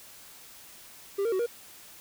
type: tone with pitch steps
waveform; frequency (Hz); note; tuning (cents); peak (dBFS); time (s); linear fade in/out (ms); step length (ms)
triangle; 397.4 / 461.9 / 375.7 / 473.5; G4 / A#4 / F#4 / A#4; +24 / -16 / +26 / +27; -23; 1.18-1.464; 10; 71
effects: white hiss -50 dBFS RMS until 2 s